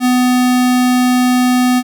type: tone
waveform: square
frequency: 250 Hz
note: B3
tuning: 21 cents sharp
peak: -10 dBFS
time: 0-1.83 s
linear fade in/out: 50 ms
effects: none